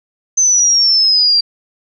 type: exponential sweep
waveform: sine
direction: down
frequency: 6200 to 4699 Hz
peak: -8 dBFS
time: 0.37-1.41 s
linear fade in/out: 10 ms
effects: none

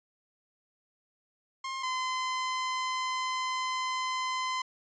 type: tone pair in turn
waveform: sawtooth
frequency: 1062 / 1028.2 Hz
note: C6 / C6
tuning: +25 / -31 cents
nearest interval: minor second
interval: 56 cents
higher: first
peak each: -30 / -26 dBFS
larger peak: second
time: 1.64-1.83 / 1.83-4.62 s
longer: second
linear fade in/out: 5 ms
effects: resampled to 16000 Hz

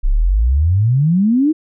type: exponential sweep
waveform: sine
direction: up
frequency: 30.5 to 324.9 Hz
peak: -10 dBFS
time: 0.03-1.53 s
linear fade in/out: 20 ms
effects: none

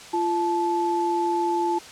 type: tone pair together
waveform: sine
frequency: 344.4 / 870 Hz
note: F4 / A5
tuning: -24 / -20 cents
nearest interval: octave + major third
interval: 1604 cents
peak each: -24 / -23 dBFS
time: 0.13-1.79 s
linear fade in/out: 10 ms
effects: white hiss -42 dBFS RMS until 1.91 s + low-pass 7000 Hz 12 dB/octave

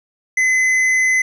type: tone with hard clipping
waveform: sine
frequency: 2034 Hz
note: C7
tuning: 50 cents flat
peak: -14 dBFS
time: 0.37-1.22 s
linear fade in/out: 5 ms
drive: 7 dB
effects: none

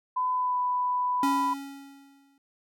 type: tone with pitch glide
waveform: sine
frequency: 1007 to 993.1 Hz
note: B5 to B5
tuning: +33 to +9 cents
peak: -24 dBFS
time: 0.16-1.54 s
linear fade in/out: 10 ms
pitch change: -24 cents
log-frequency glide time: 0.32-0.58 s
type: tone with exponential decay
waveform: square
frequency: 277.2 Hz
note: C#4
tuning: in tune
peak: -24 dBFS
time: 1.23-2.38 s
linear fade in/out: 2 ms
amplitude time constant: 250 ms
effects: none

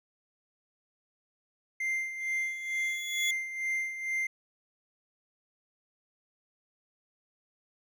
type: tone with tremolo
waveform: triangle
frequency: 2093 Hz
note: C7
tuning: in tune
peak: -26 dBFS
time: 1.8-4.27 s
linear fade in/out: 5 ms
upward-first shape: sine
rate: 2.2 Hz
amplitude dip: 65%
type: tone with exponential growth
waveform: 30% pulse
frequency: 3401 Hz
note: G#7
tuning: 40 cents sharp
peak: -26 dBFS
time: 2.2-3.31 s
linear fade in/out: 5 ms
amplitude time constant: 240 ms
effects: none

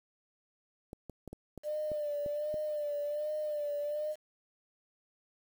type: clicks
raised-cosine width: 2 ms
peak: -30 dBFS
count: 8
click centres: 0.931 / 1.097 / 1.277 / 1.33 / 1.577 / 1.917 / 2.262 / 2.542 s
type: tone with vibrato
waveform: sine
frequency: 596 Hz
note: D5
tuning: 25 cents sharp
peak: -32 dBFS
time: 1.63-4.16 s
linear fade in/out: 50 ms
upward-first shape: sine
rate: 1.3 Hz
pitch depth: 42 cents each way
effects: 9-bit

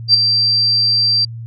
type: tone with ADSR envelope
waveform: sine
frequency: 4701 Hz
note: D8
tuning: 1 cent sharp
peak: -3 dBFS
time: 0.08-1.25 s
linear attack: 63 ms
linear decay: 6 ms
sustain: -8 dB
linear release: 5 ms
effects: added 115 Hz sine -26 dBFS peak until 1.46 s + AAC 48 kbps

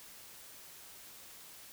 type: silence
effects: white hiss -53 dBFS RMS until 1.72 s

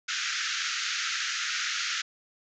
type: band-pass noise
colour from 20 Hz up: pink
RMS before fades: -31 dBFS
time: 0.08-2.02 s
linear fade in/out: 10 ms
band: 1300 to 6900 Hz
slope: 96 dB/octave
effects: none

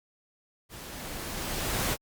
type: noise with level ramp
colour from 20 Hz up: pink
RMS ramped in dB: -44 to -27 dBFS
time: 0.69-1.97 s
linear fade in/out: 50 ms
effects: Opus 48 kbps

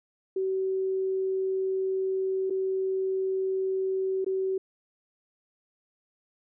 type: tone with dropouts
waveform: sine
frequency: 380.5 Hz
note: F#4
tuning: 48 cents sharp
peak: -25 dBFS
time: 0.36-4.58 s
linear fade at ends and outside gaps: 5 ms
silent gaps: 2.499-2.505 / 4.246-4.263 s
effects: none

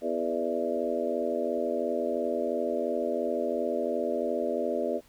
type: harmonic tone with a mistuned harmonic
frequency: 82.9 Hz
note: E2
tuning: 10 cents sharp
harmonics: 3 / 4 / 5 / 6 / 7 / 8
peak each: -35 / -35 / -33 / -34 / -31 / -36 dBFS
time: 0.01-5.01 s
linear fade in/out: 50 ms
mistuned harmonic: 7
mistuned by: +33 cents
effects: pink hiss -60 dBFS RMS until 5.08 s

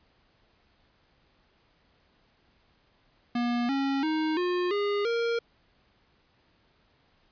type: tone with pitch steps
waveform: square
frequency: 239.9 / 274 / 312.9 / 357.4 / 408.2 / 466.1 Hz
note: A#3 / C#4 / D#4 / F4 / G#4 / A#4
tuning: +50 / -20 / +10 / +40 / -30 / 0 cents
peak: -26 dBFS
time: 3.35-5.39 s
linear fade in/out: 5 ms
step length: 340 ms
effects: pink hiss -66 dBFS RMS until 7.31 s + resampled to 11025 Hz

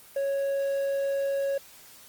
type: tone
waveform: triangle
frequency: 553 Hz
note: C#5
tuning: 4 cents flat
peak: -23 dBFS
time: 0.16-1.58 s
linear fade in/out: 5 ms
effects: white hiss -51 dBFS RMS until 2.08 s + Opus 24 kbps

